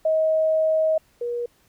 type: tone pair in turn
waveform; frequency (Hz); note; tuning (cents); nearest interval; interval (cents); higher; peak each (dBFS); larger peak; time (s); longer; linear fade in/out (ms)
sine; 633 / 478.5; D#5 / A#4; +30 / +45; perfect fourth; 485; first; -17 / -24; first; 0.05-0.98 / 1.21-1.46; first; 5
effects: pink hiss -61 dBFS RMS until 1.68 s